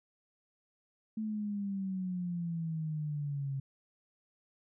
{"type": "exponential sweep", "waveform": "sine", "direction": "down", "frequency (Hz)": [220, 135], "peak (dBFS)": -33, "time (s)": [1.17, 3.6], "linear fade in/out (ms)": 5, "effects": []}